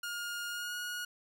sawtooth tone with pitch glide, 1420 to 1446.5 Hz, F6 to F#6, +28 to -40 cents, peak -33 dBFS, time 0.03-1.05 s, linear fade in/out 5 ms, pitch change +32 cents, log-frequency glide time 0.48-0.75 s, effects none

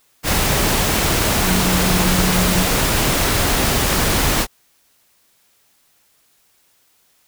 sine tone in noise, 182.9 Hz, F#3, 20 cents flat, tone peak -18 dBFS, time 1.42-2.67 s, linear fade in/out 50 ms, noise pink, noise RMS -17 dBFS, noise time 0.23-4.47 s, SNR -4 dB, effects white hiss -59 dBFS RMS until 7.27 s

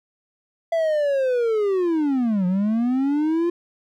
triangle linear two-way sweep, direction down then up, 672 to 177 to 349.7 Hz, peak -16 dBFS, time 0.72-3.5 s, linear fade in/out 5 ms, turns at 2.46 s, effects none

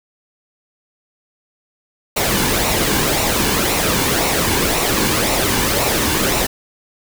pink noise with flanger, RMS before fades -17 dBFS, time 2.16-6.47 s, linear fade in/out 10 ms, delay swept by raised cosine 0.61 to 1.6 ms, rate 1.9 Hz, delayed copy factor -0.5, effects none

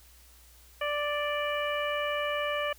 harmonic tone, 587.3 Hz, D5, in tune, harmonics 1 / 2 / 3 / 4 / 5, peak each -31 / -34 / -36 / -37 / -38 dBFS, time 0.81-2.73 s, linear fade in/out 5 ms, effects added 60 Hz sine -56 dBFS peak until 2.78 s + white hiss -58 dBFS RMS until 2.78 s

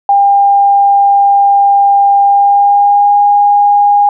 sine tone with pitch glide, 801 to 816.9 Hz, G5 to G#5, +37 to -29 cents, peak -4 dBFS, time 0.09-4.09 s, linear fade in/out 2 ms, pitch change +34 cents, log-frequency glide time 2.22-3.16 s, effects none

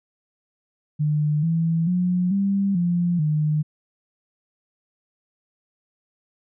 sine tone with pitch steps, 150.2 / 164.6 / 179.8 / 197.4 / 174.2 / 152.2 Hz, D3 / E3 / F#3 / G3 / F3 / D#3, +39 / -2 / -49 / +12 / -4 / -38 cents, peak -18 dBFS, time 0.99-3.63 s, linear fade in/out 20 ms, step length 440 ms, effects none

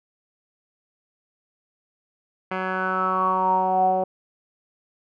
10% pulse tone with low-pass filter sweep, 186.9 Hz, F#3, 18 cents sharp, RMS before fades -22 dBFS, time 2.51-4.04 s, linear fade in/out 5 ms, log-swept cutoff 1900 to 650 Hz, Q 9, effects none

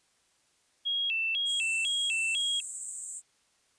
sine tone with vibrato, 2960 Hz, F#7, in tune, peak -27 dBFS, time 0.85-2.61 s, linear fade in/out 20 ms, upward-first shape square, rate 2 Hz, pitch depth 180 cents each way
white band-pass noise, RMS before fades -40 dBFS, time 1.45-3.22 s, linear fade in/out 50 ms, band 7400 to 8600 Hz, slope 96 dB/octave
effects white hiss -69 dBFS RMS until 3.78 s + resampled to 22050 Hz

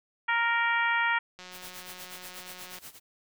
harmonic tone, 466.2 Hz, A#4, in tune, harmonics 2 / 3 / 4 / 5 / 6 / 7, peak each -29 / -29 / -28 / -32 / -40 / -42 dBFS, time 0.28-1.19 s, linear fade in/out 10 ms
click train, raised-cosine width 0.2 ms, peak -28 dBFS, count 255, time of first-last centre 1.39-2.786 s, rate 182 Hz
white noise with tremolo, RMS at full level -43 dBFS, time 1.51-3 s, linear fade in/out 50 ms, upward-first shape sine, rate 8.3 Hz, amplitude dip 85%
effects none

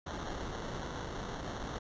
pink noise with sample-and-hold, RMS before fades -40 dBFS, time 0.06-1.79 s, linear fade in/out 10 ms, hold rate 2450 Hz, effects resampled to 16000 Hz

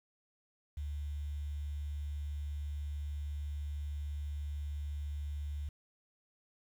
sine tone with quantisation, 73.1 Hz, D2, 7 cents flat, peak -36 dBFS, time 0.77-5.69 s, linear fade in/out 5 ms, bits 10, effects none

